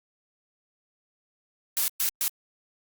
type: noise bursts at uneven times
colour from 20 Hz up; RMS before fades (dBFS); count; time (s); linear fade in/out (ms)
blue; -25; 3; 1.77-1.88 / 2-2.09 / 2.21-2.28; 0
effects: Opus 48 kbps